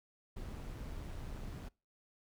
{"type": "noise with amplitude modulation", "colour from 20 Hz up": "brown", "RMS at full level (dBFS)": -43, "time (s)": [0.36, 1.69], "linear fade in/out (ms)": 10, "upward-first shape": "sine", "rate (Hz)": 139, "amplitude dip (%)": 30, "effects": ["noise-tail reverb RT60 0.3 s tail -25 dB re dry"]}